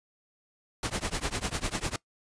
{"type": "noise with tremolo", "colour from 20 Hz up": "pink", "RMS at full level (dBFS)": -28, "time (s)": [0.83, 1.96], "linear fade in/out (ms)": 2, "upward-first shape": "triangle", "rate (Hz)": 10, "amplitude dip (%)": 100, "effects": ["noise-tail reverb RT60 0.1 s tail -21 dB re dry", "resampled to 22050 Hz"]}